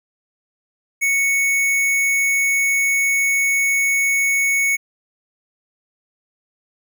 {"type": "tone", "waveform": "square", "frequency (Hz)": 2217, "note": "C#7", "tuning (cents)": 0, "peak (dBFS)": -16, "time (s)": [1.01, 4.77], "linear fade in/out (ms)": 20, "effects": []}